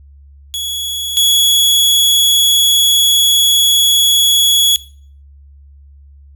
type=tone pair in turn; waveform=sawtooth; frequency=3365 / 3365 Hz; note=G#7 / G#7; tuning=+22 / +22 cents; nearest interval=unison; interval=0 cents; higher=neither; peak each=-15 / -5 dBFS; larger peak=second; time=0.54-1.17 / 1.17-4.76 s; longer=second; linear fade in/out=0 ms; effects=noise-tail reverb RT60 0.5 s tail -20 dB re dry + added 70 Hz sine -38 dBFS peak until 6.35 s